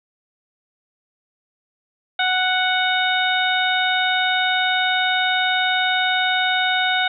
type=harmonic tone; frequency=740 Hz; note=F#5; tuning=in tune; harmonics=1 / 2 / 3 / 4 / 5; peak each=-22 / -21 / -25 / -28 / -23 dBFS; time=2.19-7.08 s; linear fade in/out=5 ms; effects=none